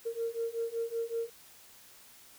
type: beating tone pair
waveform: sine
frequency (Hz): 458.1 / 463.4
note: A#4 / A#4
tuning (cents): -30 / -10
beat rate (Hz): 5.3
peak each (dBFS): -35 / -34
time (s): 0.05-1.3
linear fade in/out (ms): 20
effects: tanh soft clip ceiling -24 dBFS + white hiss -56 dBFS RMS until 2.38 s